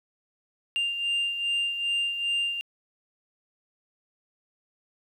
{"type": "beating tone pair", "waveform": "sine", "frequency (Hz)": [2794, 2796.5], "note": ["F7", "F7"], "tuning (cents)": [0, 2], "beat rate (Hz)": 2.5, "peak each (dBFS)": [-24, -31], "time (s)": [0.76, 2.61], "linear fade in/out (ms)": 0, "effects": ["tanh soft clip ceiling -22 dBFS", "10-bit"]}